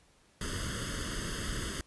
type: noise with comb filter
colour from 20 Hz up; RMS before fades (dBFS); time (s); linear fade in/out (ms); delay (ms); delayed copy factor
pink; -36; 0.41-1.81; 2; 0.62; +1
effects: pink hiss -65 dBFS RMS until 1.86 s + resampled to 24000 Hz